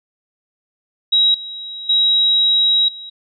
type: tone with level steps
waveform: sine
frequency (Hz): 3840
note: B7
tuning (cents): -49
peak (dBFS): -10 / -27 / -11 / -30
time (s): 1.12-3.1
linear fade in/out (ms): 10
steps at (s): 1.34 / 1.89 / 2.88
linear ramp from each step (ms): 5
effects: none